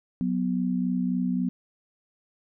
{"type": "tone pair together", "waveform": "sine", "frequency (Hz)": [184.1, 247.8], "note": ["F#3", "B3"], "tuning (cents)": [-8, 6], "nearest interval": "perfect fourth", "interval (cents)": 514, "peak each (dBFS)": -26, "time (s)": [0.21, 1.49], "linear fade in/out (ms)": 0, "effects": []}